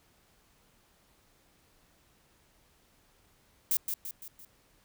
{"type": "noise with echo", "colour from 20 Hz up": "violet", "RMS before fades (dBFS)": -27, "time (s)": [3.71, 3.77], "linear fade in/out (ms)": 2, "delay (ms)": 170, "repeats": 4, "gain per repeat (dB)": -6, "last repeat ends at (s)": 4.45, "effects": ["pink hiss -66 dBFS RMS until 4.84 s"]}